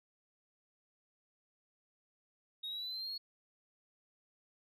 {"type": "exponential sweep", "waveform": "sine", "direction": "up", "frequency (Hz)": [3737, 4356], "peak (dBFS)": -37, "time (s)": [2.63, 3.18], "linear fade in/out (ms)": 10, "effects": ["tanh soft clip ceiling -37 dBFS"]}